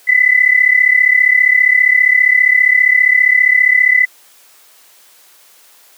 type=tone pair together; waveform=sine; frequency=1987 / 2022 Hz; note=B6 / B6; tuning=+10 / +40 cents; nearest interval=unison; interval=30 cents; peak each=-10 dBFS; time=0.07-4.06 s; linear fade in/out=20 ms; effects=white hiss -46 dBFS RMS until 5.97 s + high-pass 400 Hz 12 dB/octave